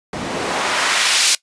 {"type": "noise with band-pass filter sweep", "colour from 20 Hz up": "white", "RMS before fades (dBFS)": -18, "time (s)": [0.13, 1.35], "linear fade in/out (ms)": 2, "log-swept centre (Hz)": [210, 4900], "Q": 0.72, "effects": ["noise-tail reverb RT60 0.1 s tail -20 dB re dry", "resampled to 22050 Hz"]}